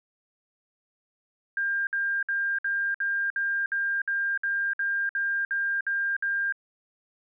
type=tone bursts; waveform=sine; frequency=1600 Hz; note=G6; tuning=35 cents sharp; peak=-24 dBFS; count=14; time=1.57-6.524 s; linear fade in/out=2 ms; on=300 ms; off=58 ms; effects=none